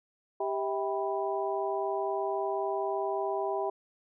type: harmonic tone with a mistuned harmonic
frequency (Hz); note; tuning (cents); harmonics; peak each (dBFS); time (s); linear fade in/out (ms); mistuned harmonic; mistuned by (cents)
197.2; G3; +11; 2 / 3 / 4 / 5; -32 / -34 / -35 / -37; 0.4-3.7; 5; 3; +150
effects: none